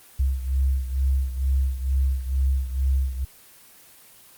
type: beating tone pair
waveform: sine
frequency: 66.1 / 68.3 Hz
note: C2 / C#2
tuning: +18 / -25 cents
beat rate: 2.2 Hz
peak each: -21 / -26 dBFS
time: 0.19-3.25 s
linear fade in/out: 10 ms
effects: white hiss -50 dBFS RMS until 4.37 s + Opus 24 kbps